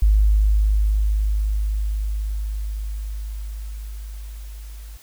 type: tone with level ramp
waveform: sine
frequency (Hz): 51.91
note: G#1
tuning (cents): 0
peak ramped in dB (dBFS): -11 to -34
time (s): 0.02-4.97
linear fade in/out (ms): 5
effects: white hiss -49 dBFS RMS until 5.02 s